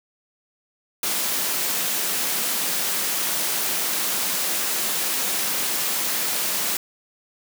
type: high-pass noise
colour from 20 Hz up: white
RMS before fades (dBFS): -24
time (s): 1.03-6.77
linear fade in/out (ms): 2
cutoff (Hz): 150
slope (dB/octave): 48
effects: none